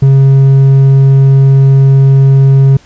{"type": "tone with hard clipping", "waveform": "sine", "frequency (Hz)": 135.9, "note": "C#3", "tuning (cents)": -34, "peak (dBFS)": -3, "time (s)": [0.02, 2.77], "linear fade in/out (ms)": 5, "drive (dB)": 3, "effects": ["pink hiss -42 dBFS RMS until 2.85 s", "resampled to 16000 Hz"]}